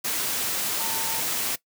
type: tone in noise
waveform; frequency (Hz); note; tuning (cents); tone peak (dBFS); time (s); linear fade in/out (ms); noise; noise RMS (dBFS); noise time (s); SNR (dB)
sine; 903; A5; +45; -34; 0.79-1.21; 10; white; -27; 0.04-1.56; -10
effects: noise-tail reverb RT60 0.1 s tail -19 dB re dry + high-pass 100 Hz 12 dB/octave